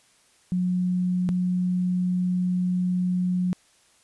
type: tone pair in turn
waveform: sine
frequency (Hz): 180.9 / 180.9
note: F#3 / F#3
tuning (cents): -39 / -39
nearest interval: unison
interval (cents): 0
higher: neither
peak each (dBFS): -21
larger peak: neither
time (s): 0.52-1.29 / 1.29-3.53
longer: second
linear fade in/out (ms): 0
effects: white hiss -60 dBFS RMS until 4.03 s + resampled to 24000 Hz